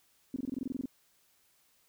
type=tone bursts; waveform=sine; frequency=261.6 Hz; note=C4; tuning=in tune; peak=-31 dBFS; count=12; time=0.34-0.857 s; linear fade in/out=2 ms; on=22 ms; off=23 ms; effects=white hiss -69 dBFS RMS until 1.88 s